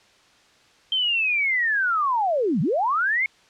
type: linear two-way sweep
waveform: sine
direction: down then up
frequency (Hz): 3153 to 137.3 to 2207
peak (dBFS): -19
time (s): 0.92-3.26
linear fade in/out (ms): 2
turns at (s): 2.61
effects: white hiss -56 dBFS RMS until 3.49 s + low-pass 5000 Hz 12 dB/octave